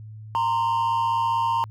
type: tone pair together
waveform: triangle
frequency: 924.5 / 1040 Hz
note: A#5 / C6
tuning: -15 / -11 cents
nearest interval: major second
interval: 204 cents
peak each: -18 / -22 dBFS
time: 0.35-1.64 s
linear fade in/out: 0 ms
effects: tanh soft clip ceiling -16 dBFS + added 108 Hz sine -37 dBFS peak until 1.7 s